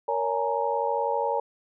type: tone cluster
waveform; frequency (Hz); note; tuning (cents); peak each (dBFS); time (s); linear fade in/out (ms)
sine; 467.2 / 563 / 839 / 931; A#4 / C#5 / G#5 / A#5; +4 / +27 / +17 / -2; -29; 0.08-1.4; 5
effects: none